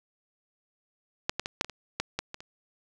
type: clicks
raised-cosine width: 0.2 ms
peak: -8 / -12 / -15 / -6 / -18 / -24 / -10 / -12 / -20 / -26 dBFS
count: 10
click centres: 1.295 / 1.396 / 1.459 / 1.611 / 1.646 / 1.697 / 2 / 2.19 / 2.344 / 2.405 s
effects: none